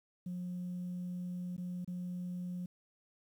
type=tone with dropouts; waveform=sine; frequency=179 Hz; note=F3; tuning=43 cents sharp; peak=-36 dBFS; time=0.26-2.66 s; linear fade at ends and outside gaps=5 ms; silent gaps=1.566-1.579 / 1.847-1.876 s; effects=tanh soft clip ceiling -34 dBFS + 11-bit